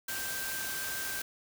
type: tone in noise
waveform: sine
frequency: 1568 Hz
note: G6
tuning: in tune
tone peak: -39 dBFS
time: 0.08-1.22 s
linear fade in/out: 5 ms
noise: white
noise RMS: -37 dBFS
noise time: 0.08-1.22 s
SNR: -5 dB
effects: none